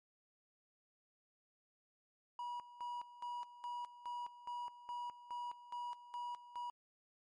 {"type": "tone with tremolo", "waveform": "triangle", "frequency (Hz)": 967, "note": "B5", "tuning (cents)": -37, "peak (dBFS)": -39, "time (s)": [2.39, 6.7], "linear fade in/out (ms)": 2, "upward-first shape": "square", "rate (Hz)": 2.4, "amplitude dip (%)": 80, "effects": ["MP3 48 kbps"]}